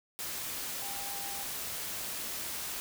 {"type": "tone in noise", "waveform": "sine", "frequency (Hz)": 798, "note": "G5", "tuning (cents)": 31, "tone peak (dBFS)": -45, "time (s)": [0.82, 1.43], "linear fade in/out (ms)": 0, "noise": "white", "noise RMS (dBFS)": -38, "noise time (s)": [0.19, 2.8], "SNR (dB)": -10, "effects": []}